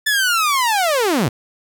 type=linear sweep; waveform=sawtooth; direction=down; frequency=1760 to 99.7 Hz; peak=-11 dBFS; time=0.06-1.29 s; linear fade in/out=10 ms; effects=none